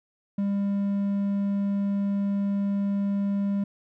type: tone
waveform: triangle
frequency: 200 Hz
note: G3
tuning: 35 cents sharp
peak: -21 dBFS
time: 0.38-3.64 s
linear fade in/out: 5 ms
effects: none